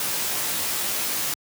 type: noise with comb filter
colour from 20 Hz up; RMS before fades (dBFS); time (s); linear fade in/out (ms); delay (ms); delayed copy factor
white; -26; 0-1.34; 2; 17; -0.75
effects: high-pass 100 Hz 12 dB/octave